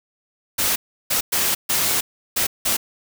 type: noise bursts at uneven times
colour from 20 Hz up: white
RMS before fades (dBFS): -20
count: 6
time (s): 0.58-0.76 / 1.1-1.21 / 1.32-1.55 / 1.69-2.01 / 2.36-2.47 / 2.65-2.77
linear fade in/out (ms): 10
effects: none